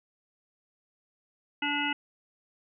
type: harmonic tone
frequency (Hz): 290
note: D4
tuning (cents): -22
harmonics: 1 / 3 / 5 / 7 / 9 / 10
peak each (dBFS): -34 / -34 / -34 / -34 / -34 / -34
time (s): 1.62-1.93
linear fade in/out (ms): 5
effects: none